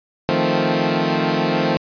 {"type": "chord", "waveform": "15% pulse", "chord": "F dominant seventh", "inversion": "third", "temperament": "equal", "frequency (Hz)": [155.56, 174.61, 220, 261.6], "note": ["Eb3", "F3", "A3", "C4"], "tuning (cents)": [0, 0, 0, 0], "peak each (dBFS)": -16, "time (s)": [0.29, 1.77], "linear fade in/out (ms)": 0, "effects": ["resampled to 11025 Hz"]}